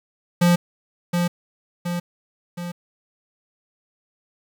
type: tone with echo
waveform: square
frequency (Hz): 174.61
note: F3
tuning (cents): 0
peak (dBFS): -14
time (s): 0.41-0.56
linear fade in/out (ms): 10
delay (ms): 720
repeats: 3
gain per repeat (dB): -5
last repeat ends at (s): 2.72
effects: 8-bit